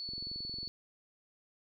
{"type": "tone", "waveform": "sine", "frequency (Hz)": 4435, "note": "C#8", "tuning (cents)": 0, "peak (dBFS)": -38, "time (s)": [0, 0.68], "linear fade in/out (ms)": 0}
{"type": "click train", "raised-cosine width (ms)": 3, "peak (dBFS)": -37, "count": 14, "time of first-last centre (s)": [0.09, 0.676], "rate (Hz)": 22.2}
{"effects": []}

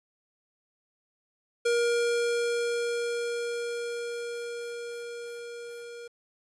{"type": "tone with level ramp", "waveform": "square", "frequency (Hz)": 473.2, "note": "A#4", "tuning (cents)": 26, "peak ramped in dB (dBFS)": [-23, -41], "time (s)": [1.65, 6.08], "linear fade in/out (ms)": 10, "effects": ["resampled to 24000 Hz", "10-bit"]}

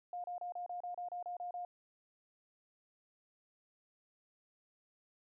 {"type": "tone bursts", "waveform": "sine", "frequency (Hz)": 710, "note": "F5", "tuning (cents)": 28, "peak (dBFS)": -39, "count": 11, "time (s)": [0.13, 1.65], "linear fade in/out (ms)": 2, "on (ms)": 110, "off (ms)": 31, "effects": []}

